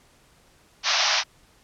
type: band-pass noise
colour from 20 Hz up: white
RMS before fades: -22 dBFS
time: 0.83-1.24 s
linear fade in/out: 50 ms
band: 610 to 6000 Hz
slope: 96 dB/octave
effects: pink hiss -58 dBFS RMS until 1.63 s + low-pass 11000 Hz 12 dB/octave